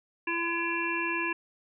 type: harmonic tone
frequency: 338.5 Hz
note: E4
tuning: 46 cents sharp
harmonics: 1 / 3 / 5 / 7 / 8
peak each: -34 / -34 / -34 / -34 / -34 dBFS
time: 0.27-1.33 s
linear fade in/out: 5 ms
effects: none